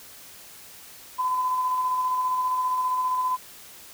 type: tone with tremolo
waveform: sine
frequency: 1013 Hz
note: B5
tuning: 44 cents sharp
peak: -21 dBFS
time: 1.18-3.37 s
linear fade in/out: 20 ms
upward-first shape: square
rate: 15 Hz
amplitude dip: 25%
effects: white hiss -46 dBFS RMS until 3.93 s